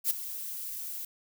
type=noise with ADSR envelope; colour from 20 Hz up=violet; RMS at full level=-24 dBFS; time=0.04-1.05 s; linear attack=63 ms; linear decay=11 ms; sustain=-14 dB; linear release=3 ms; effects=none